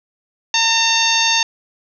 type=harmonic tone; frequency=908 Hz; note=A#5; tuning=46 cents flat; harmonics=1 / 2 / 3 / 4 / 5 / 6 / 7; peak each=-21 / -23 / -19 / -19 / -21 / -24 / -21 dBFS; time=0.54-1.43 s; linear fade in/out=2 ms; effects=none